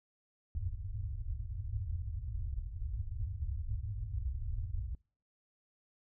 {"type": "low-pass noise", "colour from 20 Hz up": "white", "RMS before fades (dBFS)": -38, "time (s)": [0.55, 4.95], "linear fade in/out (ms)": 2, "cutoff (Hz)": 110, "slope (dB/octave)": 96, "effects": ["noise-tail reverb RT60 0.4 s tail -24 dB re dry"]}